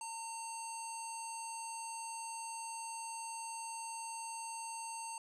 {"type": "tone with low-pass filter", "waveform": "square", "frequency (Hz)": 910, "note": "A#5", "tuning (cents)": -42, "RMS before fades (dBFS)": -44, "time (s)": [0.01, 5.18], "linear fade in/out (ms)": 2, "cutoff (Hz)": 8300, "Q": 5.8, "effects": []}